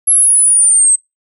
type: linear sweep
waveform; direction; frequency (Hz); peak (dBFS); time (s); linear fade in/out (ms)
sine; down; 11175 to 8170; -6; 0.07-0.96; 10
effects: noise-tail reverb RT60 0.2 s tail -26 dB re dry